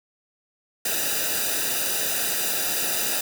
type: noise with comb filter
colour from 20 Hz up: white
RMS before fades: -25 dBFS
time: 0.85-3.21 s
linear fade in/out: 5 ms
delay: 0.92 ms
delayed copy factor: -0.8
effects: none